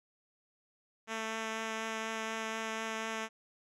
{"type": "tone with vibrato", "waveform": "5% pulse", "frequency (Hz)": 222.2, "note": "A3", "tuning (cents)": 17, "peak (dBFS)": -24, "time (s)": [1.07, 3.29], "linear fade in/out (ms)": 50, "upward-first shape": "triangle", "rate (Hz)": 4.1, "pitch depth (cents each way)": 11, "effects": ["low-pass 7000 Hz 12 dB/octave"]}